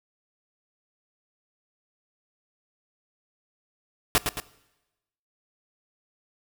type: noise with echo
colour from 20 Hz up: pink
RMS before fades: -20 dBFS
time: 4.15-4.18 s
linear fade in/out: 0 ms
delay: 110 ms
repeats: 2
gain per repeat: -6 dB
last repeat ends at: 4.4 s
effects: noise-tail reverb RT60 1.0 s tail -20 dB re dry